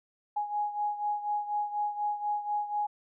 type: beating tone pair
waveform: sine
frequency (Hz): 830.6 / 834.7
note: G#5 / G#5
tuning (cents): 0 / +9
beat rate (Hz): 4.1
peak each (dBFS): -30 / -35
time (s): 0.36-2.87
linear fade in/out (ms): 10
effects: none